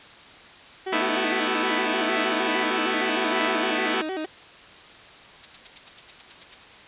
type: tone with vibrato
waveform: 30% pulse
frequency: 343.5 Hz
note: F4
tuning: 29 cents flat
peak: -25 dBFS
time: 0.86-4.26 s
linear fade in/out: 10 ms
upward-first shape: square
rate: 6.5 Hz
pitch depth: 170 cents each way
type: chord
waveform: 5% pulse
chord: A suspended second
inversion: none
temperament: equal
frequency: 220 / 246.9 / 329.6 Hz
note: A3 / B3 / E4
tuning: 0 / 0 / 0 cents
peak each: -16 dBFS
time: 0.92-4.02 s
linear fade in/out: 10 ms
type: noise bursts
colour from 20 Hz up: violet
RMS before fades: -27 dBFS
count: 11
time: 5.43-6.545 s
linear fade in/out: 5 ms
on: 25 ms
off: 84 ms
effects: white hiss -46 dBFS RMS until 6.87 s + resampled to 8000 Hz